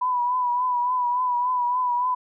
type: tone with vibrato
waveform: sine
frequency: 987.8 Hz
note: B5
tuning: in tune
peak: -20 dBFS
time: 0.01-2.15 s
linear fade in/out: 10 ms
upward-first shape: triangle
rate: 3.5 Hz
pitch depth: 50 cents each way
effects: none